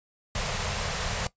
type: band-stop noise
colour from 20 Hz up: pink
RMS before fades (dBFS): -30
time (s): 0.35-1.27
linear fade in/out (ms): 2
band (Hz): 200 to 430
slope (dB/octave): 48
effects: noise-tail reverb RT60 0.1 s tail -17 dB re dry + resampled to 16000 Hz